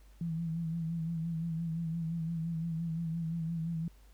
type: tone with vibrato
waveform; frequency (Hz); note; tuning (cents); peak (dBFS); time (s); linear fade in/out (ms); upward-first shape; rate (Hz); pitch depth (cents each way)
sine; 164.81; E3; 0; -32; 0.21-3.88; 2; sine; 5.8; 48
effects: added 50 Hz sine -55 dBFS peak until 4.13 s + pink hiss -67 dBFS RMS until 4.13 s